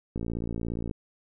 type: click train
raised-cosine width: 3 ms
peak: -20 dBFS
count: 44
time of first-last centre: 0.16-0.912 s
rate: 57.2 Hz
effects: none